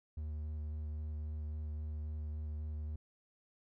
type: tone with vibrato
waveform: triangle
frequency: 76.2 Hz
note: D#2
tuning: 36 cents flat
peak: -36 dBFS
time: 0.17-2.96 s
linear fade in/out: 5 ms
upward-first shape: square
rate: 3.7 Hz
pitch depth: 11 cents each way
effects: none